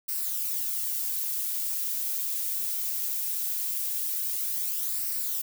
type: noise with flanger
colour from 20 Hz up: violet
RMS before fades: -30 dBFS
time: 0.08-5.42 s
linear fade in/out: 10 ms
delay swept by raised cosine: 0.29 to 5.39 ms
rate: 0.2 Hz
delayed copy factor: -0.5
effects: none